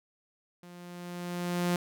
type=tone with level ramp; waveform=sawtooth; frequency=176 Hz; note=F3; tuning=14 cents sharp; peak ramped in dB=-44 to -21 dBFS; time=0.63-1.76 s; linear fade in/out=2 ms; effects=none